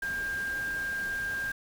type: tone in noise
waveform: sine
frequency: 1600 Hz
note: G6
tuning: 35 cents sharp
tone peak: -30 dBFS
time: 0.02-1.52 s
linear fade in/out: 5 ms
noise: pink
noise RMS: -44 dBFS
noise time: 0.02-1.52 s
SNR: +11 dB
effects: none